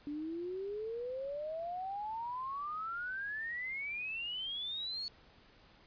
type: exponential sweep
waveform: sine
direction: up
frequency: 287.6 to 4435 Hz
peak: -37 dBFS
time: 0.07-5.08 s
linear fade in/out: 0 ms
effects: pink hiss -62 dBFS RMS until 5.86 s + resampled to 11025 Hz